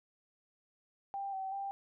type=tone with pitch steps; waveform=sine; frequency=791 / 767 / 790 Hz; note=G5 / G5 / G5; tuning=+15 / -38 / +13 cents; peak=-36 dBFS; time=1.14-1.71 s; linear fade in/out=0 ms; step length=190 ms; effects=none